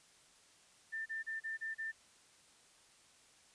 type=tone bursts; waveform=sine; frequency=1788 Hz; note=A6; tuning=27 cents sharp; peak=-38 dBFS; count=6; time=0.92-1.92 s; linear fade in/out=20 ms; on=140 ms; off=32 ms; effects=white hiss -65 dBFS RMS until 3.54 s + resampled to 22050 Hz